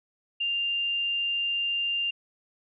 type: tone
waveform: sine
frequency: 2794 Hz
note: F7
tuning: in tune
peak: -25 dBFS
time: 0.4-2.11 s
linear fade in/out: 10 ms
effects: none